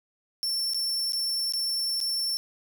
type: tone with dropouts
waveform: 40% pulse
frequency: 5410 Hz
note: E8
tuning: 44 cents sharp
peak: -25 dBFS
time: 0.43-2.37 s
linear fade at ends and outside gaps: 0 ms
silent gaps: 0.735-0.745 / 1.122-1.132 / 1.523-1.536 / 2.003-2.012 s
effects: none